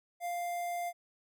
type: tone with notch filter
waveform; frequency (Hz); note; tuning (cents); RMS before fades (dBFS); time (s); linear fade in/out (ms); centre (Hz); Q
square; 698.5; F5; 0; -36; 0.2-0.93; 50; 4100; 0.87
effects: none